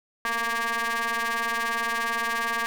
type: ring-modulated tone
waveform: sawtooth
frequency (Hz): 233.1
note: A#3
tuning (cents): 0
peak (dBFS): -18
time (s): 0.25-2.66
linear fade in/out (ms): 0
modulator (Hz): 1390
effects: none